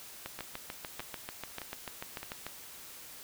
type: two click trains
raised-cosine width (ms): 0.3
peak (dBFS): -22 / -24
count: 16 / 4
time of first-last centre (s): 0.26-2.466 / 0.39-2.23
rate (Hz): 6.8 / 1.63
effects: white hiss -49 dBFS RMS until 3.23 s